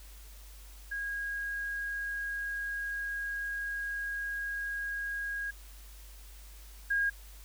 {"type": "tone pair in turn", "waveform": "sine", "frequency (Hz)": [1638, 1629.1], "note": ["G#6", "G#6"], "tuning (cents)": [-24, -34], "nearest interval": "unison", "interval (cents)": 10, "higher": "first", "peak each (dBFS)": [-33, -26], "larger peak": "second", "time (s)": [[0.91, 5.51], [6.9, 7.1]], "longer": "first", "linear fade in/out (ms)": 10, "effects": ["added 50 Hz sine -48 dBFS peak until 7.44 s", "white hiss -56 dBFS RMS until 7.44 s"]}